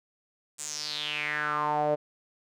sawtooth tone with band-pass filter sweep, 149.9 Hz, D3, 36 cents sharp, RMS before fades -30 dBFS, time 0.58-1.96 s, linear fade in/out 20 ms, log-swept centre 8100 to 550 Hz, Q 5.5, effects none

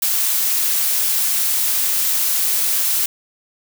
blue noise, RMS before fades -18 dBFS, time 0.02-3.06 s, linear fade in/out 5 ms, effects none

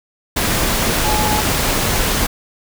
sine tone in noise, 850 Hz, G#5, 40 cents sharp, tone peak -19 dBFS, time 1.04-1.41 s, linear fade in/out 10 ms, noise pink, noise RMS -17 dBFS, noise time 0.36-2.27 s, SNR -5 dB, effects none

